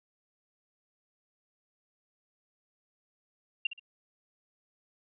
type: tone with echo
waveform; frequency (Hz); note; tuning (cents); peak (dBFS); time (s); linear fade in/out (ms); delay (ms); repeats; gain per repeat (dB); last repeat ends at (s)
sine; 2779; F7; -9; -25; 3.65-3.67; 5; 63; 2; -11; 3.796
effects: none